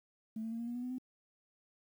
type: tone with pitch steps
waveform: sine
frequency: 220 / 224.8 / 229.6 / 234.6 / 239.6 / 244.8 / 250.1 / 255.5 Hz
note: A3 / A3 / A#3 / A#3 / A#3 / B3 / B3 / C4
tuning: 0 / +37 / -26 / +11 / +48 / -15 / +22 / -41 cents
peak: -36 dBFS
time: 0.36-0.984 s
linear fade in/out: 5 ms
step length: 78 ms
effects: tanh soft clip ceiling -32 dBFS + 11-bit